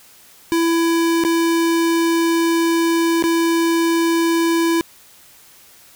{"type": "tone with dropouts", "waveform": "square", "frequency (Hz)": 333, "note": "E4", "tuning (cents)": 18, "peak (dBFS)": -15, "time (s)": [0.52, 4.81], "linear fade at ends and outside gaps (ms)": 0, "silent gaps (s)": [[1.238, 1.249], [3.225, 3.239]], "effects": ["white hiss -47 dBFS RMS until 5.95 s"]}